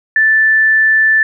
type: tone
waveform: sine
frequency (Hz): 1760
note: A6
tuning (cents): 0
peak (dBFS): -7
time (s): 0.16-1.23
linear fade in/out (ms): 2
effects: none